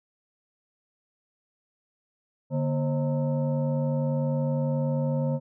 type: tone with frequency modulation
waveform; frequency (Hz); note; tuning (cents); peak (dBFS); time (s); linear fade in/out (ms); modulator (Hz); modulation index
sine; 147.1; D3; +3; -23; 2.5-5.4; 50; 385; 0.99
effects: none